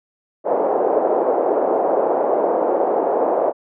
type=band-pass noise; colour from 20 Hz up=pink; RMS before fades=-18 dBFS; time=0.44-3.53 s; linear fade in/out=50 ms; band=410 to 740 Hz; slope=24 dB/octave; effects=none